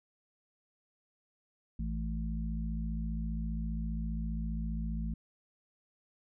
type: harmonic tone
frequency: 55 Hz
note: A1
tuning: in tune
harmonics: 1 / 3 / 4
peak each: -34 / -39 / -40 dBFS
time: 1.79-5.14 s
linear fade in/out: 5 ms
effects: none